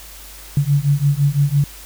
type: beating tone pair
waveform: sine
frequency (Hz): 139.7 / 145.6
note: C#3 / D3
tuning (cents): +14 / -15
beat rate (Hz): 5.9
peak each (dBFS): -16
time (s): 0.57-1.64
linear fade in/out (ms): 2
effects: added 50 Hz sine -40 dBFS peak until 1.85 s + white hiss -39 dBFS RMS until 1.85 s